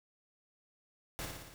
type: noise with echo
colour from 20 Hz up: pink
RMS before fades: -40 dBFS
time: 1.19-1.25 s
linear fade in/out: 0 ms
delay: 58 ms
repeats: 5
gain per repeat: -3 dB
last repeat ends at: 1.54 s
effects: none